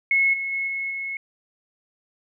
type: tone with level steps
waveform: sine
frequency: 2182 Hz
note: C#7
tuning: 28 cents flat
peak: -16 / -25 / -23 / -25 / -27 dBFS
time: 0.11-1.17 s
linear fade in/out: 2 ms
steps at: 0.33 / 0.52 / 0.67 / 0.9 s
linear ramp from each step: 10 ms
effects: none